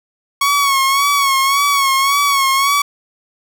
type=tone with vibrato; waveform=sawtooth; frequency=1108.7 Hz; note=C#6; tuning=in tune; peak=-8 dBFS; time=0.41-2.82 s; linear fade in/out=5 ms; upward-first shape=sine; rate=1.8 Hz; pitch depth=54 cents each way; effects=none